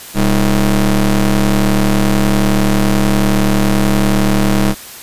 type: ring-modulated tone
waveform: 30% pulse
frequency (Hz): 110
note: A2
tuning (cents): 0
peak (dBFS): -4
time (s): 0.14-4.75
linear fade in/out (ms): 50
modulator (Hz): 90.6
effects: white hiss -32 dBFS RMS until 5.02 s + resampled to 32000 Hz